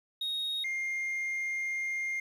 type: tone pair in turn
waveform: sine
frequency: 3747 / 2116 Hz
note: A#7 / C7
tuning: +8 / +19 cents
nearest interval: minor seventh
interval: 989 cents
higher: first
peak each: -28 dBFS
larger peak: neither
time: 0.21-0.64 / 0.64-2.2 s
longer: second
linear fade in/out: 5 ms
effects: tanh soft clip ceiling -30 dBFS + 10-bit